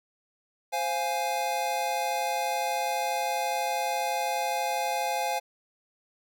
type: chord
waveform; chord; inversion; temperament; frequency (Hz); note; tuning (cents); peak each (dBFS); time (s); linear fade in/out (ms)
square; F minor; second; equal; 523.3 / 698.5 / 830.6; C5 / F5 / Ab5; 0 / 0 / 0; -35 / -32 / -30; 0.72-5.4; 20
effects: none